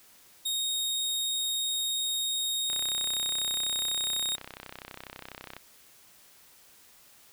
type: tone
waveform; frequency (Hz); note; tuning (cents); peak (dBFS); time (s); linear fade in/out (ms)
sawtooth; 3729; A#7; 0; -25; 0.45-4.36; 10
type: click train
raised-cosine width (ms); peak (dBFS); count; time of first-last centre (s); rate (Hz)
0.3; -24; 93; 2.7-5.566; 32.1
effects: white hiss -57 dBFS RMS until 7.32 s